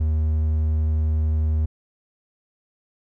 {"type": "tone", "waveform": "triangle", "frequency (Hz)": 77.78, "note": "D#2", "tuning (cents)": 0, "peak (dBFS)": -16, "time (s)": [0, 1.66], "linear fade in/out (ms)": 10, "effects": []}